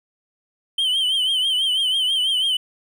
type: tone with vibrato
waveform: triangle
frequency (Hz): 3092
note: G7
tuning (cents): -24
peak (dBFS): -16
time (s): 0.78-2.57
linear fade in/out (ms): 5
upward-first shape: triangle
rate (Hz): 6.1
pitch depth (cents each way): 93
effects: none